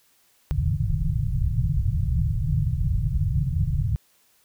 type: low-pass noise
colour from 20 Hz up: white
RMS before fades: -23 dBFS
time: 0.51-3.96 s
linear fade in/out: 0 ms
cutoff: 160 Hz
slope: 96 dB/octave
effects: white hiss -62 dBFS RMS until 4.44 s